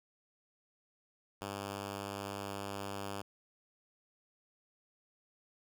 5% pulse tone, 99.8 Hz, G2, 32 cents sharp, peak -28 dBFS, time 1.41-3.22 s, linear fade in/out 10 ms, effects none

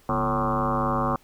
sine tone with frequency modulation, 659.3 Hz, E5, in tune, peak -21 dBFS, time 0.09-1.16 s, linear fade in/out 2 ms, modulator 104 Hz, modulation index 5.7, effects pink hiss -58 dBFS RMS until 1.23 s

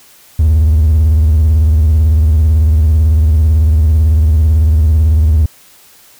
triangle tone with vibrato, 77.9 Hz, D#2, 3 cents sharp, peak -3 dBFS, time 0.39-5.46 s, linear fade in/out 5 ms, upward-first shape sine, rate 18 Hz, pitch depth 130 cents each way, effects tanh soft clip ceiling 0 dBFS + white hiss -43 dBFS RMS until 6.19 s

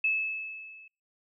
sine tone with level ramp, 2605 Hz, E7, 21 cents flat, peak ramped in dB -22 to -49 dBFS, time 0.04-0.88 s, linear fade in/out 5 ms, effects noise-tail reverb RT60 0.3 s tail -25 dB re dry

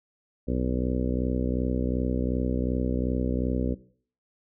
harmonic tone, 62.7 Hz, B1, 27 cents sharp, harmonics 1 / 2 / 3 / 4 / 5 / 6 / 7 / 8 / 9, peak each -29 / -33 / -32 / -30 / -35 / -38 / -36 / -36 / -40 dBFS, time 0.47-3.75 s, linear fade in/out 20 ms, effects noise-tail reverb RT60 0.5 s tail -18 dB re dry

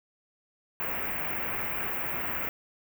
white band-stop noise, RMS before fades -32 dBFS, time 0.8-2.49 s, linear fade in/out 0 ms, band 2600 to 16000 Hz, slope 48 dB/octave, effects none

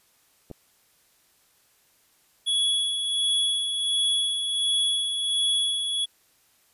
clicks, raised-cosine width 2 ms, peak -34 / -24 dBFS, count 2, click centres 0.502 / 0.513 s
square tone with tremolo, 3371 Hz, G#7, 25 cents sharp, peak -21 dBFS, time 2.46-6.06 s, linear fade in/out 20 ms, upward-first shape sine, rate 1.4 Hz, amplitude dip 45%
effects white hiss -63 dBFS RMS until 6.73 s + resampled to 32000 Hz

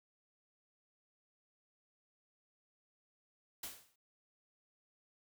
white noise with exponential decay, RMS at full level -41 dBFS, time 3.63-3.96 s, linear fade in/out 5 ms, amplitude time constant 71 ms, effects none

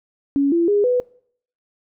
sine tone with pitch steps, 280 / 338.8 / 409.9 / 496 Hz, C#4 / E4 / G#4 / B4, +18 / +48 / -23 / +7 cents, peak -14 dBFS, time 0.36-1 s, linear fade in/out 0 ms, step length 160 ms, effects noise-tail reverb RT60 0.6 s tail -23 dB re dry

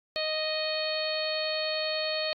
harmonic tone, 622.3 Hz, D#5, in tune, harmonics 1 / 2 / 3 / 4 / 5 / 6 / 7, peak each -31 / -42 / -39 / -37 / -39 / -39 / -33 dBFS, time 0.16-2.33 s, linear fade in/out 0 ms, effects AAC 64 kbps

